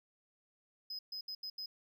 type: tone bursts at uneven times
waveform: triangle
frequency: 5050 Hz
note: D#8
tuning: 25 cents sharp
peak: -39 dBFS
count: 5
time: 0.9-0.99 / 1.12-1.21 / 1.28-1.35 / 1.43-1.5 / 1.58-1.66 s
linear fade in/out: 5 ms
effects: none